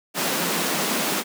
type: high-pass noise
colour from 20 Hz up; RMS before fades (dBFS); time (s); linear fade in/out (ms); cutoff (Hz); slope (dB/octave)
pink; -24; 0.14-1.24; 50; 170; 48
effects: none